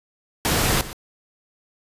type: noise with echo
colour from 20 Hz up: pink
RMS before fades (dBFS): -20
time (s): 0.45-0.81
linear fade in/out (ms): 0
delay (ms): 120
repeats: 1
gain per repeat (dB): -15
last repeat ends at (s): 0.93
effects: resampled to 32000 Hz